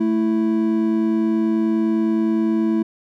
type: tone pair together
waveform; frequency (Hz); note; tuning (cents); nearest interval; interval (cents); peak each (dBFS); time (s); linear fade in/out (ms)
triangle; 220 / 329.6; A3 / E4; 0 / 0; perfect fifth; 700; -17; 0-2.83; 10
effects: none